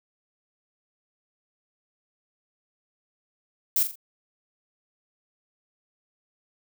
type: noise with echo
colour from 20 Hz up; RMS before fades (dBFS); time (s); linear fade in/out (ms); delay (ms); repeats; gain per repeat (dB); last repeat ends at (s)
violet; -22; 3.76-3.83; 2; 42; 3; -8; 3.956
effects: none